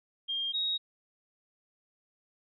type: tone pair in turn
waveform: sine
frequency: 3209 / 3778 Hz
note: G7 / A#7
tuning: +40 / +22 cents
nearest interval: minor third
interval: 282 cents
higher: second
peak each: -30 / -28 dBFS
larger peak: second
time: 0.28-0.53 / 0.53-0.78 s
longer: neither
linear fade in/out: 20 ms
effects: none